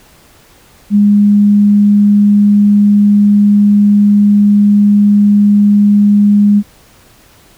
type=tone; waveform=sine; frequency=205.2 Hz; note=G#3; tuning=21 cents flat; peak=-4 dBFS; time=0.9-6.63 s; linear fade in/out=50 ms; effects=pink hiss -44 dBFS RMS until 7.57 s